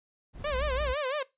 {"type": "noise with tremolo", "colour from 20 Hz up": "brown", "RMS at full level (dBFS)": -41, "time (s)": [0.33, 0.95], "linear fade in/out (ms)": 50, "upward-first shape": "square", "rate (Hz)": 15, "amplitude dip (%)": 30}
{"type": "tone with vibrato", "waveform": "sawtooth", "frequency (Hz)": 554.4, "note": "C#5", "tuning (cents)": 0, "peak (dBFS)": -25, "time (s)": [0.44, 1.23], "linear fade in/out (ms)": 5, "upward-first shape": "sine", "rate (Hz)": 5.9, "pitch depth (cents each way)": 160}
{"type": "tone", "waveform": "sine", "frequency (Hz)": 59.5, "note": "A#1", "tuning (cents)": 36, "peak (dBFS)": -31, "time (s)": [0.51, 0.94], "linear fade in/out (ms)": 20}
{"effects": ["noise-tail reverb RT60 0.2 s tail -20 dB re dry", "resampled to 8000 Hz"]}